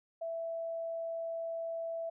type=tone; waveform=sine; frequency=662 Hz; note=E5; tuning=7 cents sharp; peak=-35 dBFS; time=0.21-2.1 s; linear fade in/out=10 ms; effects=none